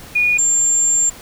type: tone pair in turn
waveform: sine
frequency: 2449 / 7339 Hz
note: D#7 / A#8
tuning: -28 / -28 cents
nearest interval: octave + perfect fifth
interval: 1900 cents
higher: second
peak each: -12 dBFS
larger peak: neither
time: 0.15-0.38 / 0.38-1.1 s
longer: second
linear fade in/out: 10 ms
effects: pink hiss -38 dBFS RMS until 1.21 s